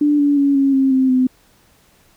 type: tone with pitch steps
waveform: sine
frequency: 294 / 287.3 / 280.7 / 274.3 / 268 / 261.9 / 255.9 Hz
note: D4 / D4 / C#4 / C#4 / C4 / C4 / C4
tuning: +2 / -38 / +22 / -18 / +42 / +2 / -38 cents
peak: -11 dBFS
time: 0.01-1.27 s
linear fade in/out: 5 ms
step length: 180 ms
effects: pink hiss -54 dBFS RMS until 2.16 s